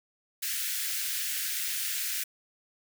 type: high-pass noise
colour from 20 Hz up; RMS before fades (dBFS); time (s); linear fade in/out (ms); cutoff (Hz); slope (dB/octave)
white; -32; 0.42-2.24; 10; 1500; 48
effects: none